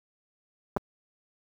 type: clicks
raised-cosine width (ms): 1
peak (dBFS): -13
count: 2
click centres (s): 0.765 / 0.77
effects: high-pass 60 Hz 12 dB/octave + 8-bit